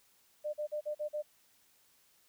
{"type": "tone bursts", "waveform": "sine", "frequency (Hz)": 600, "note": "D5", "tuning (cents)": 37, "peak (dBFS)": -33, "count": 6, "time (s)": [0.44, 1.225], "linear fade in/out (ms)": 20, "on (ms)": 95, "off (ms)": 43, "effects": ["white hiss -68 dBFS RMS until 2.28 s"]}